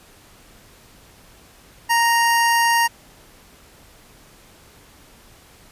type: tone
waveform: 25% pulse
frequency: 932.3 Hz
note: A#5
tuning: in tune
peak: -11 dBFS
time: 1.89-2.88 s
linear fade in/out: 20 ms
effects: pink hiss -49 dBFS RMS until 5.71 s + resampled to 32000 Hz